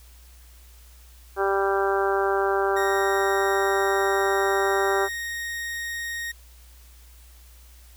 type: harmonic tone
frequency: 196 Hz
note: G3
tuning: in tune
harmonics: 2 / 3 / 4 / 5 / 6 / 7 / 8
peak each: -23 / -30 / -27 / -32 / -31 / -31 / -31 dBFS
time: 1.36-5.09 s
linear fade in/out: 50 ms
type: tone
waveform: 40% pulse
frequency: 1864.7 Hz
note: A#6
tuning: in tune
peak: -28 dBFS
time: 2.76-6.32 s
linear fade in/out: 10 ms
effects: added 60 Hz sine -47 dBFS peak until 7.96 s + white hiss -55 dBFS RMS until 7.96 s